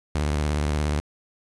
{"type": "tone with vibrato", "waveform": "sawtooth", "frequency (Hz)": 74.4, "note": "D2", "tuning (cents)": 23, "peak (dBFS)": -18, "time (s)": [0.15, 1], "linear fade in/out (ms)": 0, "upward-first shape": "triangle", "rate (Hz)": 17, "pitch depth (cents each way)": 120, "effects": ["resampled to 24000 Hz", "8-bit"]}